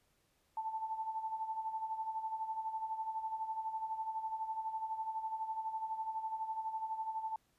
sine tone with tremolo, 883 Hz, A5, 6 cents sharp, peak -34 dBFS, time 0.57-7.36 s, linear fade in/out 2 ms, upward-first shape sine, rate 12 Hz, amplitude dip 65%, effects pink hiss -75 dBFS RMS until 7.58 s + resampled to 32000 Hz

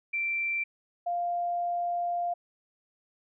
sine tone pair in turn, 2349 / 698.4 Hz, D7 / F5, 0 / 0 cents, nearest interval octave + major sixth, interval 2100 cents, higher first, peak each -27 dBFS, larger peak neither, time 0.13-0.64 / 1.06-2.34 s, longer second, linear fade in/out 10 ms, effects none

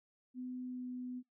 sine tone with pitch glide, 252.2 to 250.3 Hz, B3 to B3, +36 to +23 cents, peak -40 dBFS, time 0.34-1.23 s, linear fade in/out 50 ms, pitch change -13 cents, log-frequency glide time 0.62-0.86 s, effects noise-tail reverb RT60 0.2 s tail -25 dB re dry

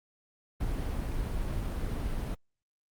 brown noise, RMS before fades -32 dBFS, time 0.6-2.35 s, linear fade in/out 10 ms, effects Opus 32 kbps

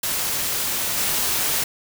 white noise with level steps, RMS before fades -24 / -22 dBFS, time 0.03-1.64 s, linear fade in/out 5 ms, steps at 0.97 s, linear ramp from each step 10 ms, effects none

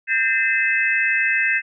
sine tone cluster, 1588 / 1809 / 2056 / 2592 Hz, G6 / A6 / C7 / E7, +22 / +48 / -31 / -30 cents, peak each -22 dBFS, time 0.07-1.62 s, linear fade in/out 50 ms, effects none

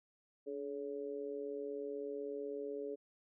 sine tone with amplitude modulation, 425.8 Hz, G#4, 43 cents sharp, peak -35 dBFS, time 0.46-2.96 s, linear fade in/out 20 ms, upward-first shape sine, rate 136 Hz, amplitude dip 95%, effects none

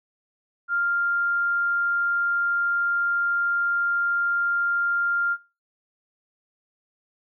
sine tone, 1396.9 Hz, F6, in tune, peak -21 dBFS, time 0.68-5.37 s, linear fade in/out 50 ms, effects noise-tail reverb RT60 0.3 s tail -17 dB re dry

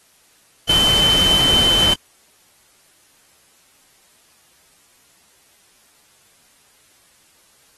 sine tone in noise, 3068 Hz, G7, 38 cents flat, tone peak -13 dBFS, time 0.69-1.94 s, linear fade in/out 5 ms, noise pink, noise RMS -22 dBFS, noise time 0.69-1.94 s, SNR +6 dB, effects white hiss -55 dBFS RMS until 7.77 s + AAC 32 kbps

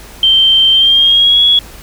sine tone with pitch glide, 3131 to 3356 Hz, G7 to G#7, -3 to +17 cents, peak -5 dBFS, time 0.23-1.59 s, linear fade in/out 2 ms, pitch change +120 cents, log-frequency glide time 0.72-1.43 s, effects added 50 Hz sine -35 dBFS peak until 1.82 s + pink hiss -35 dBFS RMS until 1.82 s

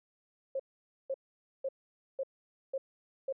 sine tone bursts, 537 Hz, C5, 45 cents sharp, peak -31 dBFS, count 6, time 0.55-3.326 s, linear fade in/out 5 ms, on 46 ms, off 500 ms, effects none

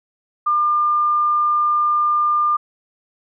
sine tone, 1200 Hz, D6, 37 cents sharp, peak -14 dBFS, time 0.46-2.57 s, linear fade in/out 10 ms, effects none

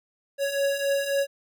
square beating tone pair, 554.4 / 558.1 Hz, C#5 / C#5, 0 / +12 cents, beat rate 3.7 Hz, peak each -30 / -25 dBFS, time 0.38-1.27 s, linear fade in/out 50 ms, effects none

